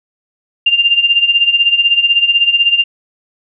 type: tone with tremolo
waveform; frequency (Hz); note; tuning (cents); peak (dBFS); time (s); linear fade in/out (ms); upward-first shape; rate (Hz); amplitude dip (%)
sine; 2794; F7; 0; -5; 0.66-2.84; 5; sine; 16; 75
effects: none